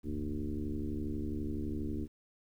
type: tone with frequency modulation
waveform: sine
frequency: 155.56 Hz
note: D#3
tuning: in tune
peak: -33 dBFS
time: 0.03-2.08 s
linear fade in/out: 50 ms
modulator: 72.1 Hz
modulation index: 2.7
effects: 11-bit